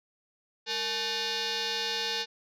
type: tone with frequency modulation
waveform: sine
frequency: 460.5 Hz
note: A#4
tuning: 21 cents flat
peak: -27 dBFS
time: 0.66-2.26 s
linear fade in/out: 50 ms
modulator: 661 Hz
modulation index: 7.2
effects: tanh soft clip ceiling -26 dBFS